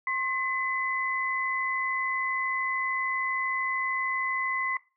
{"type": "tone pair together", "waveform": "sine", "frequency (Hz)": [1067, 2020], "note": ["C6", "B6"], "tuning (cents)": [34, 39], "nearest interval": "major seventh", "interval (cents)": 1105, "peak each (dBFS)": [-30, -28], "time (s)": [0.07, 4.77], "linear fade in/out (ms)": 2, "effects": ["noise-tail reverb RT60 0.3 s tail -19 dB re dry"]}